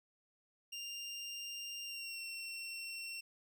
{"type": "tone with pitch glide", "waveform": "25% pulse", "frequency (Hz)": [2794, 2718], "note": ["F7", "F7"], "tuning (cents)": [0, -48], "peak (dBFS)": -39, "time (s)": [0.72, 3.21], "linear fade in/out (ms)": 10, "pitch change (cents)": -48, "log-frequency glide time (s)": [1.84, 2.21], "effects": []}